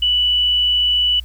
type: tone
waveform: sine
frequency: 2962 Hz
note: F#7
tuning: 1 cent sharp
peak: -13 dBFS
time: 0.02-1.2 s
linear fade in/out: 5 ms
effects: added 60 Hz sine -31 dBFS peak until 1.24 s + white hiss -52 dBFS RMS until 1.24 s